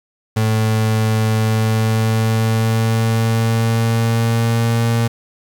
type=tone with pitch glide; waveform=35% pulse; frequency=110 to 115.94 Hz; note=A2 to A#2; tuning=0 to -9 cents; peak=-12 dBFS; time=0.36-5.08 s; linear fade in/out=10 ms; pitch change=+91 cents; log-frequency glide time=1.37-4.85 s; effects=7-bit